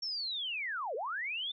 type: linear two-way sweep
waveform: sine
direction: down then up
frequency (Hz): 5520 to 410 to 3601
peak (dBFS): -34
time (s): 0.02-1.52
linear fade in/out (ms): 10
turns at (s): 0.95
effects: none